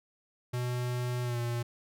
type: tone with pitch glide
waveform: square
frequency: 123.47 to 119.13 Hz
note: B2 to A#2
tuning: 0 to +38 cents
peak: -31 dBFS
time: 0.53-1.63 s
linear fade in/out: 10 ms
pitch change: -62 cents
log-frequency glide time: 1.23-1.38 s
effects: none